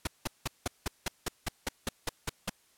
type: noise bursts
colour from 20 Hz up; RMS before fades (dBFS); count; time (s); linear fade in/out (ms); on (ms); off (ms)
pink; -31; 13; 0.05-2.496; 5; 22; 180
effects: white hiss -66 dBFS RMS until 2.77 s + low-pass 12000 Hz 12 dB/octave

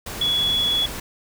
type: tone in noise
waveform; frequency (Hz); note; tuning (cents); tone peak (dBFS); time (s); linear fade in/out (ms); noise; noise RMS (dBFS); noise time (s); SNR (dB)
sine; 3382; G#7; +31; -18; 0.21-0.86; 5; pink; -32; 0.06-1; +11
effects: none

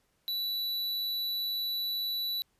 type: tone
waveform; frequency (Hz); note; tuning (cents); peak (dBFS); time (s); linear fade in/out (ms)
square; 3951; B7; 0; -31; 0.28-2.42; 0
effects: pink hiss -73 dBFS RMS until 2.59 s + resampled to 32000 Hz

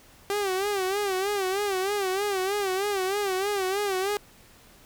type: tone with vibrato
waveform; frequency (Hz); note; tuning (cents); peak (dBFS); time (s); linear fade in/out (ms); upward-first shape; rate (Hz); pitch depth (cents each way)
sawtooth; 392; G4; 0; -21; 0.3-4.17; 0; sine; 3.2; 100
effects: pink hiss -54 dBFS RMS until 4.85 s

